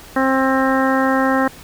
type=harmonic tone; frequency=265 Hz; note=C4; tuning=22 cents sharp; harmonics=1 / 2 / 3 / 4 / 5 / 6 / 7; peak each=-17 / -20 / -22 / -23 / -24 / -25 / -25 dBFS; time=0.16-1.48 s; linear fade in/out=5 ms; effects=pink hiss -40 dBFS RMS until 1.63 s